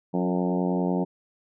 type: harmonic tone with a mistuned harmonic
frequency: 90.3 Hz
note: F#2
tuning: 42 cents flat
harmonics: 2 / 3 / 4 / 5 / 6 / 7 / 8 / 9 / 10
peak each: -25 / -29 / -31 / -33 / -35 / -36 / -37 / -38 / -39 dBFS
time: 0.13-1.05 s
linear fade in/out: 20 ms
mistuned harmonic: 4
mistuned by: -19 cents
effects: none